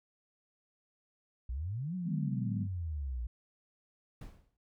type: exponential two-way sweep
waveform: sine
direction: up then down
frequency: 56.4 to 187.6 to 56.4 Hz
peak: -34 dBFS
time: 1.49-3.27 s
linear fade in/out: 5 ms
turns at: 1.95 s
type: chord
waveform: sine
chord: G# half-diminished seventh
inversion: second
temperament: just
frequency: 149.51 / 186.89 / 207.7 / 249.2 Hz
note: D3 / F#3 / G#3 / B3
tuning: +31 / +18 / 0 / +16 cents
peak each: -42 / -37 / -38 / -43 dBFS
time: 2.04-2.68 s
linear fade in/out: 50 ms
type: noise with exponential decay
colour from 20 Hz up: brown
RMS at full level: -42 dBFS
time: 4.21-4.57 s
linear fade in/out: 5 ms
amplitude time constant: 77 ms
effects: none

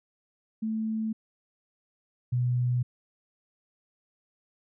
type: tone pair in turn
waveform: sine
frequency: 220 / 123.47 Hz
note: A3 / B2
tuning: 0 / 0 cents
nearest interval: minor seventh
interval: 1000 cents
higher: first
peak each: -27 / -23 dBFS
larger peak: second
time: 0.62-1.13 / 2.32-2.83 s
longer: neither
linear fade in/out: 10 ms
effects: none

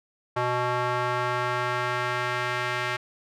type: tone with band-pass filter sweep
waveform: square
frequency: 123.47 Hz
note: B2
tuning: in tune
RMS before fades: -27 dBFS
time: 0.36-2.97 s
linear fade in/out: 10 ms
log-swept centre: 990 to 1900 Hz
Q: 1.3
effects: none

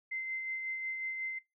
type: tone with tremolo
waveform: sine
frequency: 2073 Hz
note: C7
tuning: 17 cents flat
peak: -34 dBFS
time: 0.11-1.39 s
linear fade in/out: 10 ms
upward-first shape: sine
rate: 5.5 Hz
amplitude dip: 35%
effects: noise-tail reverb RT60 0.2 s tail -21 dB re dry

